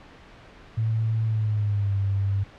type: tone with pitch glide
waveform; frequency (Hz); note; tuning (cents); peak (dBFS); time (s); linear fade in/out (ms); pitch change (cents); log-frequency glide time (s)
sine; 111.4 to 98.67; A2 to G2; +22 to +12; -21; 0.77-2.44; 10; -210; 1.24-1.96
effects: pink hiss -48 dBFS RMS until 2.58 s + low-pass 3000 Hz 12 dB/octave